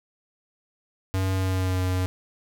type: tone with pitch glide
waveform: square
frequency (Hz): 94.7 to 92.11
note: F#2 to F#2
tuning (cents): +41 to -7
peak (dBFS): -23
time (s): 1.14-2.06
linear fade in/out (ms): 0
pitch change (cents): -48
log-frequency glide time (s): 1.34-1.81
effects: none